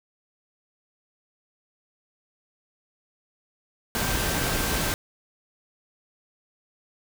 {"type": "tone in noise", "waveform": "sine", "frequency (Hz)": 1565, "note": "G6", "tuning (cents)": -3, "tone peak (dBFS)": -36, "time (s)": [3.95, 4.94], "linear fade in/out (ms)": 0, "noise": "pink", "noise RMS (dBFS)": -26, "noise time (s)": [3.95, 4.94], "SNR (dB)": -13, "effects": []}